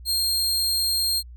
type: tone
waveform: sawtooth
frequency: 4215 Hz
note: C8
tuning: 12 cents sharp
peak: -18 dBFS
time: 0.05-1.23 s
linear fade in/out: 50 ms
effects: added 60 Hz sine -39 dBFS peak until 1.36 s